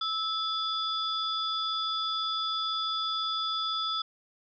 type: tone cluster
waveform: sine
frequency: 1307 / 3455 / 4899 Hz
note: E6 / A7 / D#8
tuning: -15 / -32 / -28 cents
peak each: -32 / -31 / -37 dBFS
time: 0.01-4.02 s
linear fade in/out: 5 ms
effects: none